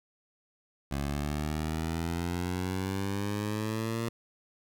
15% pulse exponential sweep, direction up, 69.3 to 116.54 Hz, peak -24 dBFS, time 0.91-4.09 s, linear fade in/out 5 ms, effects none

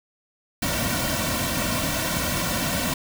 pink noise with comb filter, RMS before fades -25 dBFS, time 0.62-2.94 s, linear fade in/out 5 ms, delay 2.4 ms, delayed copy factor -0.85, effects none

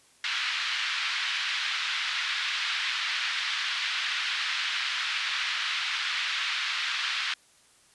white band-pass noise, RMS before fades -30 dBFS, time 0.24-7.34 s, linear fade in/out 2 ms, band 1300 to 3900 Hz, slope 24 dB/octave, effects white hiss -60 dBFS RMS until 7.94 s + resampled to 24000 Hz

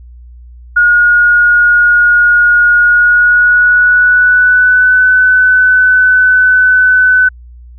sine tone with pitch glide, 1439 to 1505.3 Hz, F#6 to F#6, -49 to +29 cents, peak -4 dBFS, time 0.76-7.29 s, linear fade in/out 10 ms, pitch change +78 cents, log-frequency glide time 2.78-5.07 s, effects added 60 Hz sine -31 dBFS peak until 7.78 s

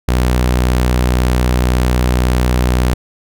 sawtooth tone, 61.9 Hz, B1, 5 cents sharp, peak -7 dBFS, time 0.08-2.94 s, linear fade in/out 5 ms, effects none

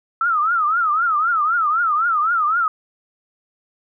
sine tone with vibrato, 1300 Hz, E6, 24 cents flat, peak -15 dBFS, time 0.21-2.68 s, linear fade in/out 2 ms, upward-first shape triangle, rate 3.9 Hz, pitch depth 190 cents each way, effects none

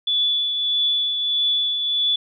sine tone with tremolo, 3449 Hz, A7, 35 cents flat, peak -16 dBFS, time 0.07-2.16 s, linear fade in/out 5 ms, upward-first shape triangle, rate 1.6 Hz, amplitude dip 45%, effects none

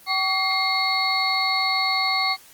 sine tone cluster, 765 / 1136 / 2130 / 3863 / 4396 Hz, G5 / C#6 / C7 / B7 / C#8, -42 / +42 / +30 / -39 / -15 cents, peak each -27 / -27 / -24 / -32 / -24 dBFS, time 0.06-2.37 s, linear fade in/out 50 ms, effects white hiss -49 dBFS RMS until 2.53 s + Opus 32 kbps

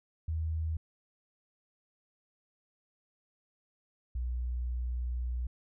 sine tone pair in turn, 79.9 / 61.06 Hz, D#2 / B1, +47 / -19 cents, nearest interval perfect fourth, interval 466 cents, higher first, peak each -30 / -31 dBFS, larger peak first, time 0.28-0.77 / 4.15-5.47 s, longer second, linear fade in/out 5 ms, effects none

